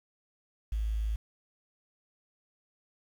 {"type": "tone", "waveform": "sine", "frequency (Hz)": 53.9, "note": "A1", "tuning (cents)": -35, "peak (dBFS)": -28, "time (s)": [0.72, 1.16], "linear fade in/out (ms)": 5, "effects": ["9-bit"]}